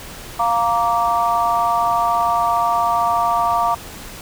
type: chord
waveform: sine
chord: Bb major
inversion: second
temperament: just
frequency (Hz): 699.2 / 932.3 / 1165.4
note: F5 / Bb5 / D6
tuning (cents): +2 / 0 / -14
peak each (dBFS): -19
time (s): 0.39-3.75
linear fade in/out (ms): 10
effects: pink hiss -35 dBFS RMS until 4.21 s